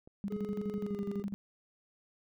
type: click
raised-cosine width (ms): 2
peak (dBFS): -39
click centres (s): 0.075
type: tone with tremolo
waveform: sine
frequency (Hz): 200.3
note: G3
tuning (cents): +38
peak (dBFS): -32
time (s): 0.24-1.34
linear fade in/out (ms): 0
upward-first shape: square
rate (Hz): 12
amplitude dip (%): 75
type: tone with pitch glide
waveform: triangle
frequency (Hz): 421.6 to 403.3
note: G#4 to G4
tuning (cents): +26 to +49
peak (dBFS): -37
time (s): 0.3-1.23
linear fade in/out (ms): 10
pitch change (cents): -77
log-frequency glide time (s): 0.79-1.03
effects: none